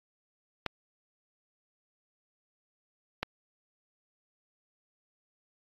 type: clicks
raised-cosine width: 0.3 ms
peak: -14 dBFS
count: 2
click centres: 0.663 / 3.23 s
effects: AAC 32 kbps

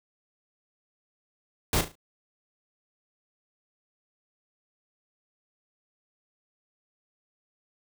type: noise with echo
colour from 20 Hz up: pink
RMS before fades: -24 dBFS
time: 1.73-1.81 s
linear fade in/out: 2 ms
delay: 36 ms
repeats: 4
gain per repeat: -9 dB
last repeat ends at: 1.954 s
effects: none

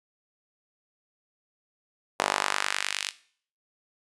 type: tone with high-pass filter sweep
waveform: sawtooth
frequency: 49.55 Hz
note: G1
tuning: 19 cents sharp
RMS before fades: -29 dBFS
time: 2.19-3.11 s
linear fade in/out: 10 ms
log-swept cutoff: 680 to 3100 Hz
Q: 1.2
effects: noise-tail reverb RT60 0.5 s tail -17 dB re dry + resampled to 24000 Hz

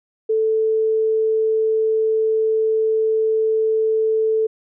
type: tone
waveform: sine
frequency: 440 Hz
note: A4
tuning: in tune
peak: -15 dBFS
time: 0.29-4.47 s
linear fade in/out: 10 ms
effects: none

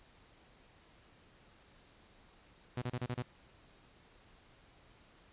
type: tone bursts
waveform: sawtooth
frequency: 123.47 Hz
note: B2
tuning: in tune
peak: -31 dBFS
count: 6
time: 2.77-3.223 s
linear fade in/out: 5 ms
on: 48 ms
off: 33 ms
effects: pink hiss -63 dBFS RMS until 5.32 s + resampled to 8000 Hz

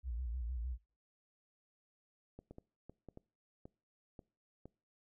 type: tone with vibrato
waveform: sine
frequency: 60.3 Hz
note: B1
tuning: 41 cents flat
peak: -37 dBFS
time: 0.03-0.78 s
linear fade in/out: 50 ms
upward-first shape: square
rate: 6.5 Hz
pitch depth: 100 cents each way
type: clicks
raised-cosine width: 2 ms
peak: -37 dBFS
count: 9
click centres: 2.39 / 2.51 / 2.584 / 2.896 / 3.087 / 3.174 / 3.655 / 4.192 / 4.656 s
effects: noise-tail reverb RT60 0.4 s tail -24 dB re dry

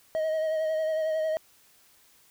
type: tone with vibrato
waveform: triangle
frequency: 631 Hz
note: D#5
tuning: 24 cents sharp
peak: -23 dBFS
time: 0.15-1.37 s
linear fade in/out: 0 ms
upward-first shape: sine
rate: 11 Hz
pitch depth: 27 cents each way
effects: white hiss -60 dBFS RMS until 2.3 s

